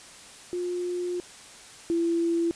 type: tone pair in turn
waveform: sine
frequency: 355.4 / 336.8 Hz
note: F4 / E4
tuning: +30 / +37 cents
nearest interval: minor second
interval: 93 cents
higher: first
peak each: -27 / -22 dBFS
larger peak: second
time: 0.53-1.2 / 1.9-2.51 s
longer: first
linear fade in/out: 0 ms
effects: white hiss -47 dBFS RMS until 2.55 s + resampled to 22050 Hz